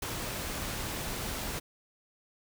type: noise with ADSR envelope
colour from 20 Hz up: pink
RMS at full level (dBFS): -34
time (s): 0.02-1.6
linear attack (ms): 6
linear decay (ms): 19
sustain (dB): -2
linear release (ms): 17
effects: none